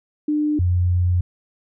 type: tone pair in turn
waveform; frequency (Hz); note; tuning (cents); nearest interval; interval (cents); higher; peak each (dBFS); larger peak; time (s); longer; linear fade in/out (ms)
sine; 299.9 / 89.16; D4 / F2; +36 / +36; octave + major sixth; 2100; first; -17 / -15; second; 0.28-0.59 / 0.59-1.21; second; 5
effects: none